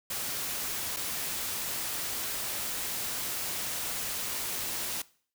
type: noise with dropouts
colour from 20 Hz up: white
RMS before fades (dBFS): -34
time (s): 0.1-5.02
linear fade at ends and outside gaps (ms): 5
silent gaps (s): 0.964-0.968
effects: noise-tail reverb RT60 0.5 s tail -21 dB re dry